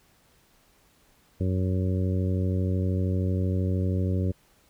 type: harmonic tone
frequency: 92.9 Hz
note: F#2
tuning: 7 cents sharp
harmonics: 1 / 2 / 3 / 4 / 5 / 6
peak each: -24 / -30 / -34 / -36 / -38 / -40 dBFS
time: 1.4-4.32 s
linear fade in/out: 10 ms
effects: pink hiss -62 dBFS RMS until 4.69 s